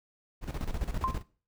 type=noise with tremolo; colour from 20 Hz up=brown; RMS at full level=-31 dBFS; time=0.41-1.23 s; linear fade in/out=50 ms; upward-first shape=square; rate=15 Hz; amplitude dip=70%
type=tone with exponential decay; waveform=sine; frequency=1046.5 Hz; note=C6; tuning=in tune; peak=-23 dBFS; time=1.04-1.22 s; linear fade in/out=0 ms; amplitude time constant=39 ms
effects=noise-tail reverb RT60 0.4 s tail -20 dB re dry